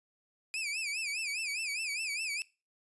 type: tone with vibrato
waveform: sawtooth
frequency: 2456 Hz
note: D#7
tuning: 23 cents flat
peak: -30 dBFS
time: 0.54-2.42 s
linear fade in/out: 0 ms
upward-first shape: sine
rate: 4.9 Hz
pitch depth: 150 cents each way
effects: noise-tail reverb RT60 0.3 s tail -22 dB re dry + resampled to 24000 Hz